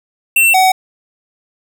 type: tone pair in turn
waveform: square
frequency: 2701 / 751.6 Hz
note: E7 / F#5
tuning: +42 / +27 cents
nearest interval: octave + minor seventh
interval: 2215 cents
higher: first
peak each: -8 dBFS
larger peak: neither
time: 0.36-0.54 / 0.54-0.72 s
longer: neither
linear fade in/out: 5 ms
effects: none